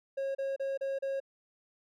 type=tone bursts; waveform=triangle; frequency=544 Hz; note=C#5; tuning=33 cents flat; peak=-29 dBFS; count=5; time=0.17-1.202 s; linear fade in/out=10 ms; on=180 ms; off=33 ms; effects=none